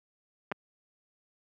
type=clicks; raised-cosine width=0.5 ms; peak=-18 dBFS; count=2; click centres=0.516 / 0.521 s; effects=high-pass 150 Hz 12 dB/octave